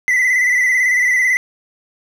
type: tone with vibrato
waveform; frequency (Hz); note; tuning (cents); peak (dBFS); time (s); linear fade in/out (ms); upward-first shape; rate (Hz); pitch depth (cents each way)
triangle; 2003; B6; +24; -10; 0.08-1.37; 0; square; 18; 38
effects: none